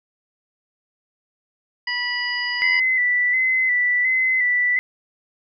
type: harmonic tone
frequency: 978 Hz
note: B5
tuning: 17 cents flat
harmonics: 1 / 2 / 3 / 5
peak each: -34 / -23 / -31 / -29 dBFS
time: 1.87-2.8 s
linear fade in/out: 5 ms
type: tone with vibrato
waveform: sine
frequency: 2007 Hz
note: B6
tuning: 27 cents sharp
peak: -16 dBFS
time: 2.62-4.79 s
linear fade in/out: 0 ms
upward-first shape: square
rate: 1.4 Hz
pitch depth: 32 cents each way
effects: none